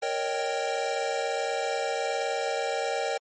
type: chord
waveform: square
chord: Eb dominant seventh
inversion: second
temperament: equal with one note detuned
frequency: 466.2 / 554.4 / 615.8 / 784 Hz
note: Bb4 / Db5 / Eb5 / G5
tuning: 0 / 0 / -18 / 0 cents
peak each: -33 / -33 / -35 / -32 dBFS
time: 0.02-3.18 s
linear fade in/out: 10 ms
effects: MP3 32 kbps